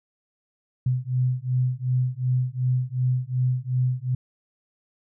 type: beating tone pair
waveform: sine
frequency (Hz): 125.5 / 128.2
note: B2 / C3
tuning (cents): +28 / -35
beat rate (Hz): 2.7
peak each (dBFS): -24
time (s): 0.86-4.15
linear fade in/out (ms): 5
effects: none